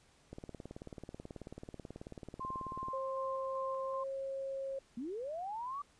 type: click train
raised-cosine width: 2 ms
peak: -32 dBFS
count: 48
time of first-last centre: 0.33-2.884 s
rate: 18.4 Hz
type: tone with tremolo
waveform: sine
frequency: 1051 Hz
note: C6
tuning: 7 cents sharp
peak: -38 dBFS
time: 2.4-4.04 s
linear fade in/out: 10 ms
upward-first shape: square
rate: 2.6 Hz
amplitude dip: 25%
type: tone with pitch glide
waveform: sine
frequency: 534 to 540.8 Hz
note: C5 to C#5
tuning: +35 to -43 cents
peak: -37 dBFS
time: 2.93-4.79 s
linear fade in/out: 5 ms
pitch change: +22 cents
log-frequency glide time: 3.83-4.04 s
type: linear sweep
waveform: sine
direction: up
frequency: 220 to 1174.7 Hz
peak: -38 dBFS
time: 4.97-5.82 s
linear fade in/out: 5 ms
effects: pink hiss -67 dBFS RMS until 5.99 s + resampled to 22050 Hz